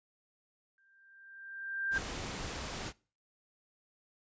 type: tone with exponential growth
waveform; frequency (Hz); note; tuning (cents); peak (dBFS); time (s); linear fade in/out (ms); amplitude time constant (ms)
sine; 1583; G6; +17; -28; 0.78-1.98; 1; 260
type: noise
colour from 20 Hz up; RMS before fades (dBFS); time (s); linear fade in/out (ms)
pink; -40; 1.91-2.93; 50
effects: noise-tail reverb RT60 0.4 s tail -24 dB re dry + resampled to 16000 Hz